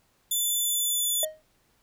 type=tone with pitch glide; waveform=5% pulse; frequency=3505 to 3481 Hz; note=A7 to A7; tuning=-7 to -19 cents; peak=-17 dBFS; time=0.31-1.25 s; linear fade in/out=5 ms; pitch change=-12 cents; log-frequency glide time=0.61-1.11 s
type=tone with exponential decay; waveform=triangle; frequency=624 Hz; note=D#5; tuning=5 cents sharp; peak=-22 dBFS; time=1.23-1.42 s; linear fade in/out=2 ms; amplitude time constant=40 ms
effects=pink hiss -67 dBFS RMS until 1.82 s